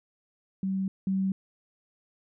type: tone pair in turn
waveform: sine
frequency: 191.7 / 191.7 Hz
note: G3 / G3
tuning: -38 / -38 cents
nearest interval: unison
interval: 0 cents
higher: neither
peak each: -26 / -24 dBFS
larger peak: second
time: 0.63-0.88 / 1.07-1.32 s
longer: neither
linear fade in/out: 2 ms
effects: none